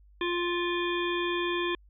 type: harmonic tone with a mistuned harmonic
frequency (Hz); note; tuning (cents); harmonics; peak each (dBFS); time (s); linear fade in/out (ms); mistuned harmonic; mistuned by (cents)
349.2; F4; 0; 1 / 3 / 5 / 7 / 9 / 10; -29 / -34 / -36 / -37 / -39 / -39; 0.21-1.75; 2; 9; +38
effects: added 50 Hz sine -54 dBFS peak until 1.89 s